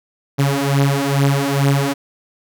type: beating tone pair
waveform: sawtooth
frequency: 138.3 / 140.6 Hz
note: C#3 / C#3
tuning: -4 / +25 cents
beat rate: 2.3 Hz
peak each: -13 dBFS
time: 0.38-1.94 s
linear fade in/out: 20 ms
effects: none